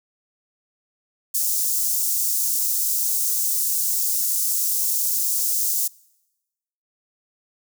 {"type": "high-pass noise", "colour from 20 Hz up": "white", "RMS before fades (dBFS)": -22, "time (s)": [1.34, 5.88], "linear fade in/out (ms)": 10, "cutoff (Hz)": 5900, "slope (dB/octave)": 24, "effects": ["noise-tail reverb RT60 1.0 s tail -25 dB re dry"]}